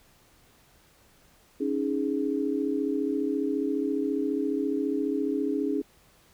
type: chord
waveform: sine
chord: C# suspended second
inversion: none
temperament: just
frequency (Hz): 277.2 / 311.8 / 415.8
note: C#4 / D#4 / G#4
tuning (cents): 0 / +4 / +2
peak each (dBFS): -28 / -30 / -30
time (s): 1.6-5.82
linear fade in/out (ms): 10
effects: pink hiss -60 dBFS RMS until 6.33 s